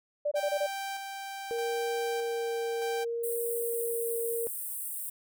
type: tone bursts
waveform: sine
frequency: 587.3 Hz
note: D5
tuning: in tune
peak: -26 dBFS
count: 5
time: 0.25-0.667 s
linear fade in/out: 10 ms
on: 65 ms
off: 23 ms
type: tone with tremolo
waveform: sawtooth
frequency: 784 Hz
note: G5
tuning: in tune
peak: -30 dBFS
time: 0.35-3.05 s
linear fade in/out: 20 ms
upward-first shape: square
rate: 0.81 Hz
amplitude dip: 35%
type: tone with vibrato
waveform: sine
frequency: 466.2 Hz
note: A#4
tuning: in tune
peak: -30 dBFS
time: 1.51-4.47 s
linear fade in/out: 0 ms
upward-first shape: sine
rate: 0.64 Hz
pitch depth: 9 cents each way
type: high-pass noise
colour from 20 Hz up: pink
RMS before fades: -37 dBFS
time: 3.23-5.1 s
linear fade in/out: 10 ms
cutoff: 8300 Hz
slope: 96 dB/octave
effects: none